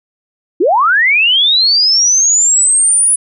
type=linear sweep; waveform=sine; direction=up; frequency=293.7 to 9956 Hz; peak=-7 dBFS; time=0.6-3.16 s; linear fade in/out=10 ms; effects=none